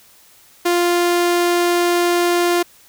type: tone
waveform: sawtooth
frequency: 349.2 Hz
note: F4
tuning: in tune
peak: -10 dBFS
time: 0.65-2.63 s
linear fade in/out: 10 ms
effects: white hiss -49 dBFS RMS until 2.88 s